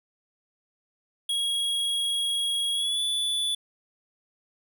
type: tone with pitch glide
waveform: square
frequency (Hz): 3308 to 3462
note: G#7 to A7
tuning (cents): -8 to -29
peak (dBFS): -25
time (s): 1.29-3.55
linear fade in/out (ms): 5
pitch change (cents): +79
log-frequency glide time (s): 2.73-3.01
effects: none